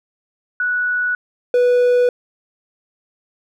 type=tone pair in turn; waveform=sine / triangle; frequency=1473 / 491.6 Hz; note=F#6 / B4; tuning=-8 / -8 cents; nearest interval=octave + perfect fifth; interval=1900 cents; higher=first; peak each=-16 / -9 dBFS; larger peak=second; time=0.6-1.15 / 1.54-2.09 s; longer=neither; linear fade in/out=2 ms; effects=none